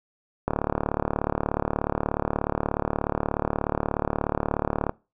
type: click train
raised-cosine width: 1 ms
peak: -9 dBFS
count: 163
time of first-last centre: 0.48-4.894 s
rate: 36.7 Hz
effects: noise-tail reverb RT60 0.3 s tail -23 dB re dry